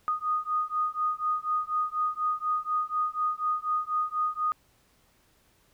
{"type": "beating tone pair", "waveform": "sine", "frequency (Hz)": [1236, 1240.1], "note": ["D#6", "D#6"], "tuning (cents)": [-12, -6], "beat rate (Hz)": 4.1, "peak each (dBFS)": -29, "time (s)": [0.08, 4.52], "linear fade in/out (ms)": 0, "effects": ["pink hiss -65 dBFS RMS until 5.73 s"]}